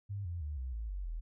sine tone with pitch steps, 100.3 / 86.31 / 74.28 / 63.92 / 55.01 / 47.34 / 40.73 Hz, G2 / F2 / D2 / C2 / A1 / F#1 / E1, +40 / -20 / +20 / -40 / 0 / +40 / -20 cents, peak -36 dBFS, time 0.09-1.21 s, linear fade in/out 20 ms, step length 160 ms, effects none

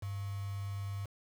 sine tone with quantisation, 99.5 Hz, G2, 26 cents sharp, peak -36 dBFS, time 0.02-1.06 s, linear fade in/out 10 ms, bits 8, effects none

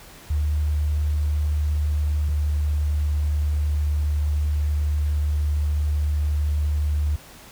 sine tone pair in turn, 74.9 / 74.43 Hz, D2 / D2, +35 / +24 cents, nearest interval unison, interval 11 cents, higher first, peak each -19 dBFS, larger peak neither, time 0.3-2.29 / 2.29-7.16 s, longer second, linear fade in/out 5 ms, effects pink hiss -45 dBFS RMS until 7.51 s

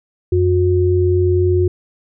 sine tone pair together, 90.4 / 361.6 Hz, F#2 / F#4, -40 / -40 cents, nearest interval 2 octaves, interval 2400 cents, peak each -14 dBFS, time 0.32-1.68 s, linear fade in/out 5 ms, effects none

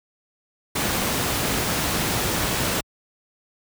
pink noise, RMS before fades -23 dBFS, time 0.75-2.81 s, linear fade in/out 10 ms, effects high-pass 60 Hz 12 dB/octave

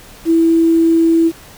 sine tone with quantisation, 329.6 Hz, E4, in tune, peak -8 dBFS, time 0.25-1.32 s, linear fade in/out 50 ms, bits 6, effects pink hiss -39 dBFS RMS until 1.57 s

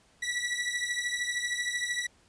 sawtooth beating tone pair, 1941 / 1954 Hz, B6 / B6, -31 / -19 cents, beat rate 13 Hz, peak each -29 dBFS, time 0.22-2.07 s, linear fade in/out 10 ms, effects pink hiss -63 dBFS RMS until 2.28 s + resampled to 22050 Hz

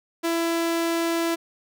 sawtooth tone, 334 Hz, E4, 23 cents sharp, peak -18 dBFS, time 0.23-1.36 s, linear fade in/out 20 ms, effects none

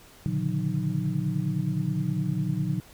sine tone cluster, 117 / 141.6 / 151.4 / 180.4 / 308.5 Hz, A#2 / C#3 / D#3 / F#3 / D#4, +7 / +37 / -47 / -44 / -15 cents, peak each -33 / -30 / -30 / -29 / -37 dBFS, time 0.26-2.8 s, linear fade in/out 0 ms, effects pink hiss -52 dBFS RMS until 2.93 s

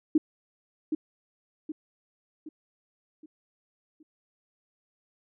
sine tone with echo, 309.5 Hz, D#4, 9 cents flat, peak -17 dBFS, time 0.15-0.18 s, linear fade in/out 5 ms, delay 770 ms, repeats 5, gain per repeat -7 dB, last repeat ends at 4.03 s, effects none

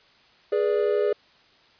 triangle chord, G# diminished, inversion none, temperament equal with one note detuned, 415.3 / 486.8 / 587.3 Hz, G#4 / B4 / D5, 0 / -25 / 0 cents, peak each -20 / -25 / -25 dBFS, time 0.52-1.13 s, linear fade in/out 5 ms, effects white hiss -57 dBFS RMS until 1.79 s + resampled to 11025 Hz

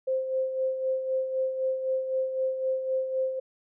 sine tone with tremolo, 523.3 Hz, C5, in tune, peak -23 dBFS, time 0.07-3.4 s, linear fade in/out 10 ms, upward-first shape sine, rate 3.9 Hz, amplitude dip 55%, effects none

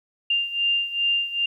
sine beating tone pair, 2794 / 2796.5 Hz, F7 / F7, 0 / +2 cents, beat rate 2.5 Hz, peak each -22 / -26 dBFS, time 0.3-1.46 s, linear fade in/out 5 ms, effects 10-bit

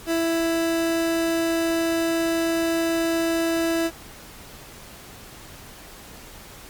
30% pulse tone, 330.9 Hz, E4, 7 cents sharp, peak -18 dBFS, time 0.06-3.91 s, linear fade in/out 50 ms, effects pink hiss -43 dBFS RMS until 6.69 s + Opus 48 kbps

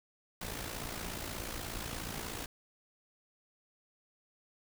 pink noise with amplitude modulation, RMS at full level -38 dBFS, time 0.41-2.46 s, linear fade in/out 5 ms, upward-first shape sine, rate 56.7 Hz, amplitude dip 60%, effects none

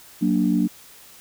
sine chord, Gb augmented, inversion none, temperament equal, 185 / 233.1 / 293.7 Hz, Gb3 / Bb3 / D4, 0 / 0 / 0 cents, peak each -21 dBFS, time 0.21-0.68 s, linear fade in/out 20 ms, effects tanh soft clip ceiling -7 dBFS + white hiss -47 dBFS RMS until 1.2 s

